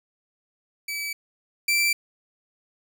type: tone pair in turn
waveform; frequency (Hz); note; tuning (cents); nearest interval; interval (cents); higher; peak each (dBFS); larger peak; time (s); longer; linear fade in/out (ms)
sawtooth; 2298 / 2341; D7 / D7; -38 / -6; unison; 32; second; -25 / -16; second; 0.88-1.13 / 1.68-1.93; neither; 5
effects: none